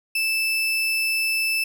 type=tone; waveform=35% pulse; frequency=2637 Hz; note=E7; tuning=in tune; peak=-19 dBFS; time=0.15-1.64 s; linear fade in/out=5 ms; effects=none